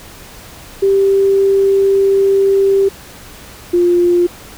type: tone pair in turn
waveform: sine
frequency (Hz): 392 / 351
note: G4 / F4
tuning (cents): 0 / +9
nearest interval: major second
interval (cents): 191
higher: first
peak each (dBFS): -8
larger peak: neither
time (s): 0.82-2.89 / 3.73-4.27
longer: first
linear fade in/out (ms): 10
effects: pink hiss -36 dBFS RMS until 4.57 s